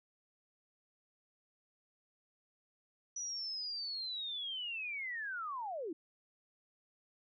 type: linear sweep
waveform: sine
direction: down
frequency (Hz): 5920 to 293.7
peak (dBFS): -38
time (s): 3.16-5.93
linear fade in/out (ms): 5
effects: none

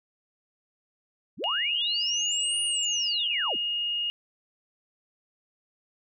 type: linear two-way sweep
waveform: sine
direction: up then down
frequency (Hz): 98 to 9397 to 98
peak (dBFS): -29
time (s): 1.37-3.57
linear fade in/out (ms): 50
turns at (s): 2.62
type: tone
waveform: sine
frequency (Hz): 2856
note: F7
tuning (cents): +38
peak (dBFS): -26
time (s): 1.44-4.1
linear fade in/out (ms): 0
effects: none

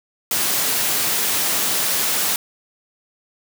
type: high-pass noise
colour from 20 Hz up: white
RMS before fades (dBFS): -20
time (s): 0.31-2.36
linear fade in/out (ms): 2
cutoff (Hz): 130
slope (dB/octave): 12
effects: none

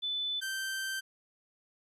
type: tone pair in turn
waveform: sine / sawtooth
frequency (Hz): 3500 / 1559.1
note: A7 / G6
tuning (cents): -10 / -10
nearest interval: octave + major second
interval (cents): 1400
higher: first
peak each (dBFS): -31 / -30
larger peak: second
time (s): 0.02-0.41 / 0.41-1.01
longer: second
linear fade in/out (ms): 20
effects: resampled to 32000 Hz + 12-bit

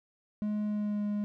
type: tone with pitch glide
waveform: triangle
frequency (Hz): 210.2 to 207.1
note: G#3 to G#3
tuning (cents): +21 to -5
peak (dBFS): -27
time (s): 0.42-1.24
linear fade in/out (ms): 0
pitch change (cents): -26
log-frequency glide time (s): 0.64-1.03
effects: none

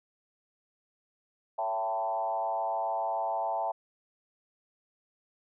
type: tone with frequency modulation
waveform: sine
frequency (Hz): 777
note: G5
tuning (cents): -16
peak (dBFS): -28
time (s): 1.58-3.72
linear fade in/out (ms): 10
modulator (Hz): 107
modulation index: 1.5
effects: none

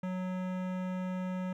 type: tone with hard clipping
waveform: sine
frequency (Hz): 184.3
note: F#3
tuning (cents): -7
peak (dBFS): -35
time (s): 0.03-1.53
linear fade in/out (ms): 5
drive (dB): 18
effects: none

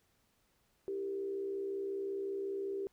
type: tone with frequency modulation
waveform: sine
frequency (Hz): 392.7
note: G4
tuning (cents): +3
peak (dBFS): -35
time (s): 0.88-2.87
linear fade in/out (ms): 0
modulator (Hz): 65.4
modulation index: 0.5
effects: pink hiss -74 dBFS RMS until 2.92 s

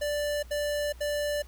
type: tone bursts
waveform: square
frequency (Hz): 587.3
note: D5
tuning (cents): 0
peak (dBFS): -28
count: 3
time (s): 0.01-1.424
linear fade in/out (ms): 10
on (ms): 420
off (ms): 77
effects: added 60 Hz sine -45 dBFS peak until 1.47 s + pink hiss -57 dBFS RMS until 1.47 s

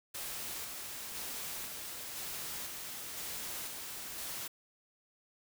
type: noise with tremolo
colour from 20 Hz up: white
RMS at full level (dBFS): -41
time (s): 0.14-4.48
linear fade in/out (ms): 10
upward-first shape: square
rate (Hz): 0.99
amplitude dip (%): 25
effects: none

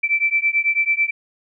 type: beating tone pair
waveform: sine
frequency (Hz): 2326 / 2335.1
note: D7 / D7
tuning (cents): -17 / -11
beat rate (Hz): 9.1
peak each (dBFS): -19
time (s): 0.03-1.11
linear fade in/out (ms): 10
effects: none

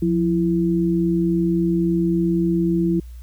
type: tone pair together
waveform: sine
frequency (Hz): 176.3 / 332.8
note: F3 / E4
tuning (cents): +17 / +17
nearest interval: major seventh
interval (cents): 1100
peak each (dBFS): -19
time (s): 0.02-3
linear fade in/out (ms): 5
effects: added 60 Hz sine -34 dBFS peak until 3.22 s + white hiss -57 dBFS RMS until 3.22 s

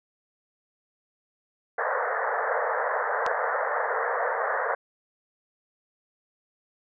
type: band-pass noise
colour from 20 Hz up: pink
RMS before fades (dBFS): -27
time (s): 1.78-4.75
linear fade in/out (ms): 5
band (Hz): 450 to 1900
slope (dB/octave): 96
type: click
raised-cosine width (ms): 0.2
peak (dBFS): -15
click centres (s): 3.264
effects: none

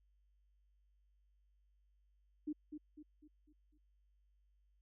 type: tone with echo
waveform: sine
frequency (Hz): 301.8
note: D4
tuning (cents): +47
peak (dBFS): -37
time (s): 2.47-2.53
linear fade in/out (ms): 10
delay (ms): 250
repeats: 5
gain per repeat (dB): -7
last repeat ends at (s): 3.78
effects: added 50 Hz sine -70 dBFS peak until 4.81 s

